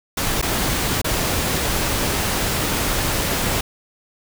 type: noise with dropouts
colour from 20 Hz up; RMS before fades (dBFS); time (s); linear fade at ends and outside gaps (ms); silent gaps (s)
pink; -21; 0.17-3.61; 5; 0.416-0.425 / 1.017-1.044
effects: none